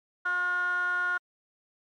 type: tone with band-pass filter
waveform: 15% pulse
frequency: 358.2 Hz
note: F4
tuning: 44 cents sharp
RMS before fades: -28 dBFS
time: 0.25-1.18 s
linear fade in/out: 10 ms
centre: 1400 Hz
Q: 8.3
effects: MP3 64 kbps